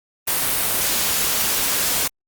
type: noise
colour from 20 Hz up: white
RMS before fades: -20 dBFS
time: 0.27-2.08 s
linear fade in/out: 10 ms
effects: Opus 32 kbps